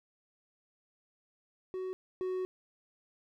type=tone pair in turn; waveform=triangle; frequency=373 / 370.6 Hz; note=F#4 / F#4; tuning=+14 / +3 cents; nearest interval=unison; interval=11 cents; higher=first; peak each=-33 / -30 dBFS; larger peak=second; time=1.74-1.93 / 2.21-2.45 s; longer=second; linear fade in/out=0 ms; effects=none